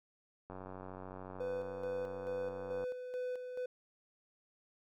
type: click train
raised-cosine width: 1 ms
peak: -33 dBFS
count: 220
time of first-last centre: 0.5-2.84 s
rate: 93.6 Hz
type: tone with tremolo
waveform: triangle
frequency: 501 Hz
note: B4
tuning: 25 cents sharp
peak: -34 dBFS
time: 1.4-3.66 s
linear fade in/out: 5 ms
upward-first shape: square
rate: 2.3 Hz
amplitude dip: 50%
effects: none